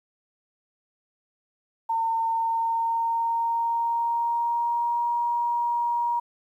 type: tone with pitch glide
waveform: sine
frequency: 908 to 949.3 Hz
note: A#5 to A#5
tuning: -46 to +31 cents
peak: -22 dBFS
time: 1.89-6.2 s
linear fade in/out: 10 ms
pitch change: +77 cents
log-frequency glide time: 2.25-5.12 s
effects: 10-bit